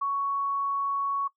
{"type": "tone", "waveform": "sine", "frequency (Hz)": 1114, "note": "C#6", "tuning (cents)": 8, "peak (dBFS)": -25, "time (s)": [0.01, 1.28], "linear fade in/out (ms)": 10, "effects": ["noise-tail reverb RT60 0.1 s tail -19 dB re dry"]}